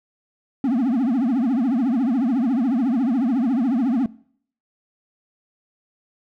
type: tone with vibrato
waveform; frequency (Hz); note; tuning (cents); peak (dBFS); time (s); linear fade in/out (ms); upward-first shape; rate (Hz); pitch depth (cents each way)
triangle; 250.1; B3; +22; -15; 0.64-4.06; 2; triangle; 14; 260
effects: noise-tail reverb RT60 0.6 s tail -21 dB re dry